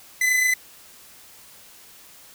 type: tone pair together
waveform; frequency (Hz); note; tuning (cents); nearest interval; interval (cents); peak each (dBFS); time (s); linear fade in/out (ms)
45% pulse; 2013 / 2041; B6 / C7; +33 / -44; unison; 23; -18 / -28; 0.21-0.54; 5
effects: white hiss -48 dBFS RMS until 2.34 s